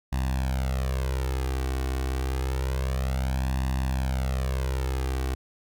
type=tone with flanger; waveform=sawtooth; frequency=65.3 Hz; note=C2; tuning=3 cents flat; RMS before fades=-27 dBFS; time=0.12-5.35 s; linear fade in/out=10 ms; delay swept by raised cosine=1.1 to 2.7 ms; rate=0.28 Hz; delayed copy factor=+0.95; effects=none